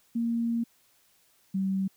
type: tone pair in turn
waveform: sine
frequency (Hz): 232.6 / 192.14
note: A#3 / G3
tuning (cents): -4 / -34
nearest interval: minor third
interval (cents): 330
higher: first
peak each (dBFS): -25 / -25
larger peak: neither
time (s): 0.15-0.64 / 1.54-1.88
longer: first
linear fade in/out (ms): 10
effects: white hiss -65 dBFS RMS until 1.96 s